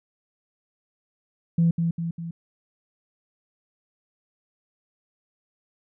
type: tone with echo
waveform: sine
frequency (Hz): 167.5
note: E3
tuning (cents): +28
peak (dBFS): -15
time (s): 1.58-1.71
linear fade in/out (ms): 5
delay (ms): 200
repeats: 3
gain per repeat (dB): -5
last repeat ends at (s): 2.31
effects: tanh soft clip ceiling -12 dBFS